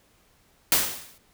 white noise with exponential decay, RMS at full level -17 dBFS, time 0.72-1.18 s, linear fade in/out 1 ms, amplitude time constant 99 ms, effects pink hiss -62 dBFS RMS until 1.33 s

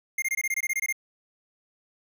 square tone bursts, 2117 Hz, C7, 20 cents sharp, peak -25 dBFS, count 12, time 0.18-0.926 s, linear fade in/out 5 ms, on 42 ms, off 22 ms, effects none

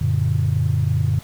sine chord, Gb augmented, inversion none, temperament just, 92.5 / 115.62 / 144.53 Hz, Gb2 / Bb2 / D3, 0 / -14 / -27 cents, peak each -20 dBFS, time 0.01-1.19 s, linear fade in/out 5 ms, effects tanh soft clip ceiling -8 dBFS + pink hiss -44 dBFS RMS until 1.23 s

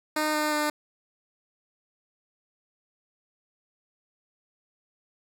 10% pulse tone with pitch steps, 306.3 / 303.3 / 300.3 Hz, D#4 / D#4 / D4, -27 / -44 / +39 cents, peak -16 dBFS, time 0.16-0.7 s, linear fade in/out 5 ms, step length 180 ms, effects none

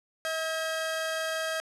sawtooth tone pair together, 640.5 / 1614 Hz, E5 / G#6, -50 / -50 cents, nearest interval octave + major third, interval 1600 cents, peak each -27 / -30 dBFS, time 0.25-1.6 s, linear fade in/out 0 ms, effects low-pass 11000 Hz 12 dB/octave

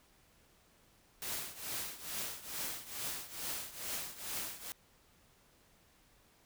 white noise with tremolo, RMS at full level -38 dBFS, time 1.22-4.72 s, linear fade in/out 0 ms, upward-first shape triangle, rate 2.3 Hz, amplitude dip 85%, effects pink hiss -67 dBFS RMS until 6.45 s

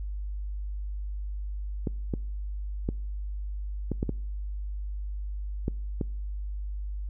clicks, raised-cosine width 3 ms, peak -15 dBFS, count 8, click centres 1.872 / 2.138 / 2.889 / 3.917 / 4.029 / 4.093 / 5.681 / 6.012 s, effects noise-tail reverb RT60 0.7 s tail -26 dB re dry + added 50 Hz sine -31 dBFS peak until 7.09 s

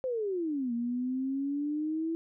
sine exponential two-way sweep, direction down then up, 530 to 233.1 to 331.3 Hz, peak -29 dBFS, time 0.04-2.15 s, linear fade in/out 0 ms, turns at 0.73 s, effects none

